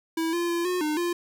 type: tone with pitch steps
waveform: square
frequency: 326.3 / 344.9 / 342 / 361.7 / 304 / 347.5 Hz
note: E4 / F4 / F4 / F#4 / D#4 / F4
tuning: -18 / -22 / -36 / -39 / -40 / -9 cents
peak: -25 dBFS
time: 0.17-1.13 s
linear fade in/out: 5 ms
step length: 160 ms
effects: none